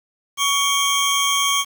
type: tone pair together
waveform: 25% pulse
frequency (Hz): 1123 / 3192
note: C#6 / G7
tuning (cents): +22 / +31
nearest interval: octave + tritone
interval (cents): 1809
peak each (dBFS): -16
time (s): 0.37-1.65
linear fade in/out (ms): 50
effects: 7-bit